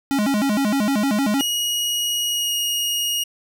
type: tone with vibrato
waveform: square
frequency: 240.3 Hz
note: B3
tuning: 47 cents flat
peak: -18 dBFS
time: 0.11-1.41 s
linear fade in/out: 0 ms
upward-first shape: square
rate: 6.5 Hz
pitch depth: 240 cents each way
type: tone with pitch glide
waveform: sawtooth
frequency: 2894 to 2871 Hz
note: F#7 to F7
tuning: -39 to +47 cents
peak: -17 dBFS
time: 1.39-3.24 s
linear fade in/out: 10 ms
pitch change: -14 cents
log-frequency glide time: 2.3-2.54 s
effects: none

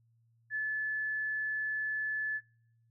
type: tone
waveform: sine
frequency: 1730 Hz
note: A6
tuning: 30 cents flat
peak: -31 dBFS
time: 0.5-2.41 s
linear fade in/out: 50 ms
effects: noise-tail reverb RT60 0.7 s tail -26 dB re dry + added 115 Hz sine -66 dBFS peak until 2.9 s

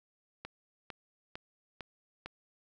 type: click train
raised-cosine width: 0.3 ms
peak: -25 dBFS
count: 5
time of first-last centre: 0.45-2.26 s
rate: 2.21 Hz
effects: none

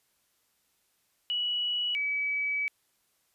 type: tone pair in turn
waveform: sine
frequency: 2934 / 2286 Hz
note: F#7 / D7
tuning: -15 / -47 cents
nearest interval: major third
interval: 432 cents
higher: first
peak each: -27 dBFS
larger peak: neither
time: 1.3-1.95 / 1.95-2.68 s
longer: second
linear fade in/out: 0 ms
effects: white hiss -72 dBFS RMS until 3.34 s + resampled to 32000 Hz

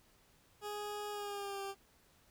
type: tone with pitch glide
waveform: 20% pulse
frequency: 415.3 to 393.4 Hz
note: G#4 to G4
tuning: 0 to +6 cents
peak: -35 dBFS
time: 0.61-1.75 s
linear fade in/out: 50 ms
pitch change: -94 cents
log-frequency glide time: 1.11-1.62 s
effects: pink hiss -68 dBFS RMS until 2.3 s

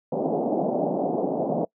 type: band-pass noise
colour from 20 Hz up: white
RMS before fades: -25 dBFS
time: 0.12-1.65 s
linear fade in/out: 5 ms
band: 160 to 740 Hz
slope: 48 dB/octave
effects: noise-tail reverb RT60 0.1 s tail -25 dB re dry

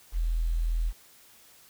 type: tone with quantisation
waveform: sine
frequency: 41.2 Hz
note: E1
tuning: in tune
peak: -24 dBFS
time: 0.12-0.93 s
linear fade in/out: 50 ms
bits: 9
effects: white hiss -56 dBFS RMS until 1.69 s

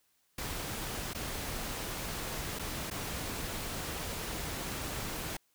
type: noise with dropouts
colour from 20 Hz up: pink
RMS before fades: -38 dBFS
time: 0.38-5.37 s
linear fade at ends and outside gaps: 5 ms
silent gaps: 1.135-1.147 / 2.589-2.593 / 2.902-2.91 s
effects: white hiss -73 dBFS RMS until 5.54 s

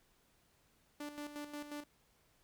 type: tone with tremolo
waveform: sawtooth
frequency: 293.7 Hz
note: D4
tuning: in tune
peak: -38 dBFS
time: 1-1.84 s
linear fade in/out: 5 ms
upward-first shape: square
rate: 5.6 Hz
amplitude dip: 60%
effects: pink hiss -72 dBFS RMS until 2.43 s

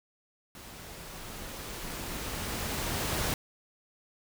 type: noise with level ramp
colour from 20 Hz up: pink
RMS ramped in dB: -47 to -30 dBFS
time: 0.55-3.34 s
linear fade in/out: 2 ms
effects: none

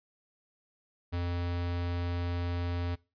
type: tone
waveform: square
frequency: 87.31 Hz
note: F2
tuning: in tune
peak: -31 dBFS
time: 1.12-2.96 s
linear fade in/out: 20 ms
effects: noise-tail reverb RT60 0.3 s tail -22 dB re dry + resampled to 11025 Hz

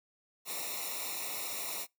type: noise with comb filter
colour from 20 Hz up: white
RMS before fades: -38 dBFS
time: 0.45-1.87 s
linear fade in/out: 50 ms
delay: 0.63 ms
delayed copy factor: -1
effects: noise-tail reverb RT60 0.2 s tail -25 dB re dry

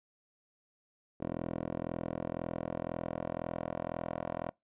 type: tone with band-pass filter sweep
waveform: 10% pulse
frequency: 41.96 Hz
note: E1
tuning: 31 cents sharp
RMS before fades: -38 dBFS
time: 1.2-4.51 s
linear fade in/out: 10 ms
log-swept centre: 420 to 670 Hz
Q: 1.7
effects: noise-tail reverb RT60 0.2 s tail -25 dB re dry + resampled to 8000 Hz

